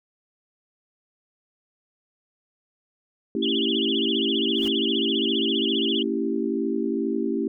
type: chord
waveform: sine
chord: A# diminished seventh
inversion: none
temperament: equal with one note detuned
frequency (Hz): 227.4 / 277.2 / 329.6 / 392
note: A#3 / C#4 / E4 / G4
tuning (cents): -43 / 0 / 0 / 0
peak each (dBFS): -28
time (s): 3.35-7.48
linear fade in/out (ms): 2
type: tone with vibrato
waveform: sine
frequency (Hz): 3136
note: G7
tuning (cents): 0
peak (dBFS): -24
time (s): 3.42-6.03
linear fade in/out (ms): 10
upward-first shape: sine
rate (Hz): 15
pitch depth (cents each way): 180
type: noise with exponential growth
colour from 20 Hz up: pink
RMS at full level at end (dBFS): -36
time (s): 4.48-4.68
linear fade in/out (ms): 1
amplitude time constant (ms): 43
effects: none